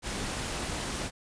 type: tone in noise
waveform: sine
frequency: 202.2 Hz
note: G#3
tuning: 46 cents flat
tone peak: -42 dBFS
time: 0.05-0.35 s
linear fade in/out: 50 ms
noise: pink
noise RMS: -34 dBFS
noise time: 0.02-1.11 s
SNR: -11 dB
effects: resampled to 22050 Hz